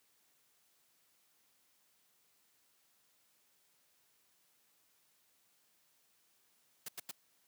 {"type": "noise bursts", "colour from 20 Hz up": "white", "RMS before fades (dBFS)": -43, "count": 3, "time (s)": [6.86, 7.113], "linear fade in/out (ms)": 5, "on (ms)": 25, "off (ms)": 89, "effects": ["white hiss -73 dBFS RMS until 7.47 s", "high-pass 100 Hz 12 dB/octave"]}